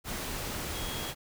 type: tone in noise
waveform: sine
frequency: 3296 Hz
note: G#7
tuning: 14 cents flat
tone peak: -42 dBFS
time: 0.72-1.14 s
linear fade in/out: 50 ms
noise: pink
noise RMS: -36 dBFS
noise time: 0.04-1.15 s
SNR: -9 dB
effects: none